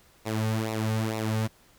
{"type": "tone with flanger", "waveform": "sawtooth", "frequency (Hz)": 110, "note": "A2", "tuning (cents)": 0, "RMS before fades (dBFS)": -28, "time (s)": [0.25, 1.48], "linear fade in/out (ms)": 20, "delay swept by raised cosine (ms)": [0.62, 3.02], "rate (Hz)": 2.2, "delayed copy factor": -0.7, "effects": ["pink hiss -59 dBFS RMS until 1.78 s"]}